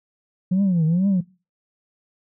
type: tone with vibrato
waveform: sine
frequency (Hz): 177.2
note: F3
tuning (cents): +25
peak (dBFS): -14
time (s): 0.51-1.21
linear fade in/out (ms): 10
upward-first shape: triangle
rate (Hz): 2.2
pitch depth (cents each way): 240
effects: noise-tail reverb RT60 0.3 s tail -21 dB re dry + tanh soft clip ceiling -14 dBFS